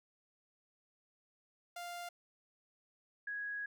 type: tone pair in turn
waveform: sawtooth / sine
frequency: 698.5 / 1661.3 Hz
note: F5 / G#6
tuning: 0 / 0 cents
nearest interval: octave + minor third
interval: 1500 cents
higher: second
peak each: -39 / -38 dBFS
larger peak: second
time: 1.76-2.09 / 3.27-3.66 s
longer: second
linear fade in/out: 5 ms
effects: none